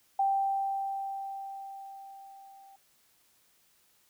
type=tone with level ramp; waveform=sine; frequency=784 Hz; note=G5; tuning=in tune; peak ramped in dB=-23 to -52 dBFS; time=0.19-2.76 s; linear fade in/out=5 ms; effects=white hiss -67 dBFS RMS until 4.09 s